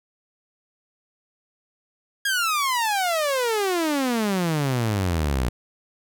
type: exponential sweep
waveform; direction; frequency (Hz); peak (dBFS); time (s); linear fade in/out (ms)
sawtooth; down; 1655 to 58.7; -17; 2.25-5.49; 5
effects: none